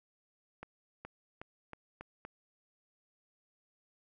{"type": "accelerating click train", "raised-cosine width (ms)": 0.5, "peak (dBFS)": -29, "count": 6, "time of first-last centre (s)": [0.63, 2.25], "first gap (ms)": 420, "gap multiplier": 0.87, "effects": []}